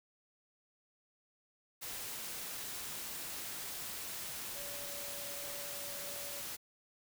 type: tone in noise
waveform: sine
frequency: 572 Hz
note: D5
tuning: 46 cents flat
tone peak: -50 dBFS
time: 4.54-6.42 s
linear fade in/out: 20 ms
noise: white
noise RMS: -43 dBFS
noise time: 1.81-6.57 s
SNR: -10 dB
effects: none